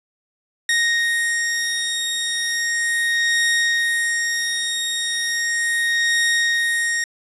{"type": "beating tone pair", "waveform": "sawtooth", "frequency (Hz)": [1864.7, 1865.06], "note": ["A#6", "A#6"], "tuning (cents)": [0, 0], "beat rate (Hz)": 0.36, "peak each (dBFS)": [-16, -21], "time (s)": [0.69, 7.04], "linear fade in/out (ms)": 2, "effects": ["resampled to 24000 Hz", "7-bit"]}